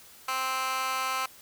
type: tone with high-pass filter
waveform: 15% pulse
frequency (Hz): 261.6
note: C4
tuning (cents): 0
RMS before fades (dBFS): -30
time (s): 0.28-1.26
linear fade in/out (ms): 5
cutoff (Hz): 1300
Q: 2.2
effects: white hiss -52 dBFS RMS until 1.41 s